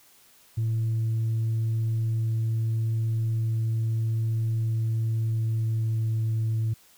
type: tone with pitch glide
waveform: sine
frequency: 112.4 to 111.43 Hz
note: A2 to A2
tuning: +37 to +22 cents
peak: -21 dBFS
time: 0.57-6.74 s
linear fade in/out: 10 ms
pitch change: -15 cents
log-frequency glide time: 5.04-6.14 s
effects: tanh soft clip ceiling -21 dBFS + white hiss -57 dBFS RMS until 6.97 s